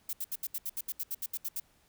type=noise bursts; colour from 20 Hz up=violet; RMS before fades=-35 dBFS; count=14; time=0.09-1.6 s; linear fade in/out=5 ms; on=41 ms; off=72 ms; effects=pink hiss -67 dBFS RMS until 1.88 s